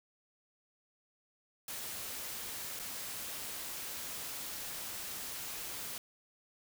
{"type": "noise with dropouts", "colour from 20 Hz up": "white", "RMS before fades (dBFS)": -42, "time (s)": [1.68, 5.98], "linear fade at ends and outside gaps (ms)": 2, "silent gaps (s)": [2.792, 2.796], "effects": []}